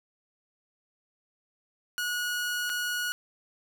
sawtooth tone with dropouts, 1455 Hz, F#6, 29 cents flat, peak -25 dBFS, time 1.98-3.12 s, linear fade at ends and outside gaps 0 ms, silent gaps 2.695-2.699 s, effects none

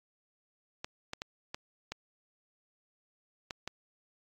clicks, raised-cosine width 0.2 ms, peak -20 dBFS, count 7, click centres 0.845 / 1.134 / 1.219 / 1.545 / 1.92 / 3.508 / 3.676 s, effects AAC 64 kbps

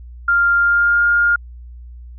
sine tone with pitch glide, 1396.9 to 1413.9 Hz, F6 to F6, 0 to +21 cents, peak -11 dBFS, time 0.28-1.36 s, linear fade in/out 5 ms, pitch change +21 cents, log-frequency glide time 0.56-1.04 s, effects added 60 Hz sine -33 dBFS peak until 2.18 s

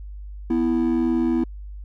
triangle tone pair together, 246.9 / 329.6 Hz, B3 / E4, 0 / 0 cents, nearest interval perfect fourth, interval 500 cents, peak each -18 dBFS, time 0.5-1.44 s, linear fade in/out 5 ms, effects tanh soft clip ceiling -12 dBFS + added 50 Hz sine -33 dBFS peak until 1.84 s

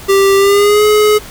square tone with pitch glide, 392.4 to 423 Hz, G4 to G#4, +2 to +32 cents, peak -7 dBFS, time 0.08-1.19 s, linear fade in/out 20 ms, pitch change +130 cents, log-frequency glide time 0.37-0.84 s, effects pink hiss -32 dBFS RMS until 1.3 s

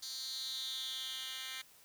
10% pulse tone with high-pass filter sweep, 261.6 Hz, C4, in tune, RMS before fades -42 dBFS, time 0.02-1.62 s, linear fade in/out 10 ms, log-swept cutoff 4800 to 2500 Hz, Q 5, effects white hiss -62 dBFS RMS until 1.84 s

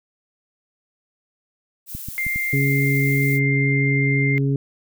violet noise, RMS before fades -34 dBFS, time 1.86-3.4 s, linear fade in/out 50 ms
clicks, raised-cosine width 5 ms, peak -19 dBFS, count 4, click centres 1.95 / 2.086 / 2.266 / 2.36 s
sine tone, 2102 Hz, C7, 7 cents sharp, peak -21 dBFS, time 2.18-4.38 s, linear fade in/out 0 ms
harmonic tone, 138.1 Hz, C#3, 6 cents flat, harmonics 1 / 2 / 3, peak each -18 / -24 / -28 dBFS, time 2.53-4.56 s, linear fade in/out 2 ms
effects none

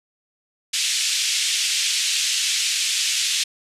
pink band-pass noise, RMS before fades -22 dBFS, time 0.73-3.44 s, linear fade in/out 10 ms, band 2600 to 8400 Hz, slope 24 dB/octave, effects resampled to 32000 Hz

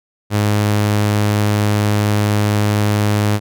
sawtooth tone, 104.3 Hz, G#2, 8 cents sharp, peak -9 dBFS, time 0.3-3.4 s, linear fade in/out 50 ms, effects none

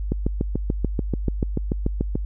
click train, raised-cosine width 3 ms, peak -9 dBFS, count 15, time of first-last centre 0.12-2.155 s, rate 6.88 Hz, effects added 50 Hz sine -24 dBFS peak until 2.25 s

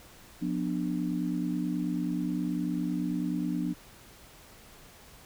sine chord, B diminished, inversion second, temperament just, 177.8 / 246.9 / 296.3 Hz, F3 / B3 / D4, +31 / 0 / +15 cents, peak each -32 / -33 / -32 dBFS, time 0.41-3.74 s, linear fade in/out 20 ms, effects pink hiss -53 dBFS RMS until 5.25 s

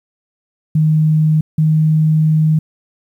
sine tone pair in turn, 155.56 / 156.16 Hz, D#3 / D#3, 0 / +7 cents, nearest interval unison, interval 7 cents, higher second, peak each -9 dBFS, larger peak neither, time 0.75-1.41 / 1.58-2.59 s, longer second, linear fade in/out 5 ms, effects 8-bit

